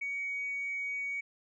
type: tone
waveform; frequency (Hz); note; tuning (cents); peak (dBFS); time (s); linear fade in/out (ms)
sine; 2249; C#7; +24; -32; 0.01-1.21; 10
effects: tanh soft clip ceiling -28 dBFS